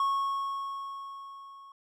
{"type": "tone with level ramp", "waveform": "triangle", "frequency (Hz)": 1100, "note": "C#6", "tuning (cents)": -14, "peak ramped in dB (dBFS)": [-22, -46], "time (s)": [0, 1.72], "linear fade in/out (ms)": 2, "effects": []}